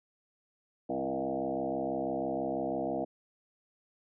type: tone with frequency modulation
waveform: sine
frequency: 475.7 Hz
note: A#4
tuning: 35 cents sharp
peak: -30 dBFS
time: 0.89-3.05 s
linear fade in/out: 10 ms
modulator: 66.1 Hz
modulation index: 3.9
effects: none